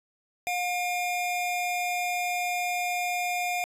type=tone pair together; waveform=square; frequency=714.4 / 2403 Hz; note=F5 / D7; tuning=+39 / +39 cents; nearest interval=octave + major sixth; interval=2100 cents; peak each=-29 / -32 dBFS; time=0.47-3.64 s; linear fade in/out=0 ms; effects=resampled to 32000 Hz